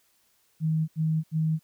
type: tone bursts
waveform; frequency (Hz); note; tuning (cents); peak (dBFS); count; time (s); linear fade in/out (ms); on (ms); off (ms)
sine; 158.3; D#3; +30; -22; 3; 0.6-1.594; 50; 280; 77
effects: white hiss -67 dBFS RMS until 1.63 s